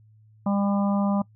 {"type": "harmonic tone", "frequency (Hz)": 200.4, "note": "G3", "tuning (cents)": 38, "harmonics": [1, 3, 4, 5, 6], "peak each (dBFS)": [-21, -31, -33, -35, -37], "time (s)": [0.46, 1.22], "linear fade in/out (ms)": 5, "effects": ["noise-tail reverb RT60 0.1 s tail -22 dB re dry", "added 108 Hz sine -52 dBFS peak until 1.35 s"]}